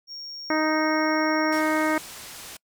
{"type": "tone", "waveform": "triangle", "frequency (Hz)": 5550, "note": "F8", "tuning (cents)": -12, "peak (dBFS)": -34, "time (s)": [0.07, 1.62], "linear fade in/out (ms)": 50}
{"type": "harmonic tone", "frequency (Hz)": 311.1, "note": "D#4", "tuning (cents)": 0, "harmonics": [1, 2, 3, 4, 5, 6, 7], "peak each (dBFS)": [-24, -27, -29, -30, -31, -32, -32], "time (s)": [0.5, 1.98], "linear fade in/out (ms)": 2}
{"type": "low-pass noise", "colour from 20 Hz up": "white", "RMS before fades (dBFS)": -41, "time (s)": [1.52, 2.57], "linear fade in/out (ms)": 5, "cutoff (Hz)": 9800, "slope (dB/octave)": 12}
{"effects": ["noise-tail reverb RT60 0.1 s tail -26 dB re dry"]}